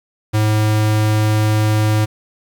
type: tone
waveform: square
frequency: 107.4 Hz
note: A2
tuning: 41 cents flat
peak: -13 dBFS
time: 0.33-2.06 s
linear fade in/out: 20 ms
effects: 8-bit